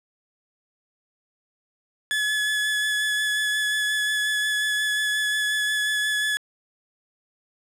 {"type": "tone with vibrato", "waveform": "30% pulse", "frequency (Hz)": 1708, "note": "G#6", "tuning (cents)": 48, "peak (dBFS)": -19, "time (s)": [2.11, 6.37], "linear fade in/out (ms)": 0, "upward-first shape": "sine", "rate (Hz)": 5.6, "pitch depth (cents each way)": 14, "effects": ["low-pass 12000 Hz 12 dB/octave"]}